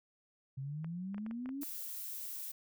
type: exponential sweep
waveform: sine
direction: up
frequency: 130.81 to 290.7 Hz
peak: -38 dBFS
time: 0.57-1.64 s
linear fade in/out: 10 ms
type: clicks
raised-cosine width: 0.5 ms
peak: -36 dBFS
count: 8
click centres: 0.845 / 1.145 / 1.181 / 1.264 / 1.311 / 1.459 / 1.491 / 1.633 s
type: noise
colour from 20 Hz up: violet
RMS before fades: -43 dBFS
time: 1.61-2.52 s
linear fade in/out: 10 ms
effects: none